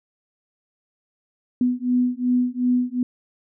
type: beating tone pair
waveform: sine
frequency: 246.9 / 249.6 Hz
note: B3 / B3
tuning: 0 / +19 cents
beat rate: 2.7 Hz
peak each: -21 dBFS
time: 1.61-3.03 s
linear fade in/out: 2 ms
effects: none